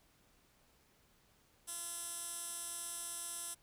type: tone with band-pass filter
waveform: 15% pulse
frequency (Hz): 342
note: F4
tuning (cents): -36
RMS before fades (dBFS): -44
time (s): 1.67-3.55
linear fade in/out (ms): 20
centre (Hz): 9700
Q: 3
effects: pink hiss -70 dBFS RMS until 3.62 s